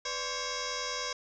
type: tone with frequency modulation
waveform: sine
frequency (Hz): 2217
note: C#7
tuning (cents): 0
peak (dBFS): -32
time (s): 0.05-1.13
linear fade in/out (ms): 5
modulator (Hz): 543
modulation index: 7.4
effects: none